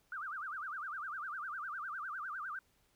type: tone with vibrato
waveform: sine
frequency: 1361 Hz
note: F6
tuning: 45 cents flat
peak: -39 dBFS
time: 0.12-2.59 s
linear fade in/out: 2 ms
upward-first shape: sine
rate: 9.9 Hz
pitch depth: 270 cents each way
effects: pink hiss -73 dBFS RMS until 2.95 s